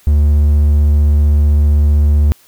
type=tone; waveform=triangle; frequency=73.7 Hz; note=D2; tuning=7 cents sharp; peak=-5 dBFS; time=0.07-2.32 s; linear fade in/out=0 ms; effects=white hiss -48 dBFS RMS until 2.47 s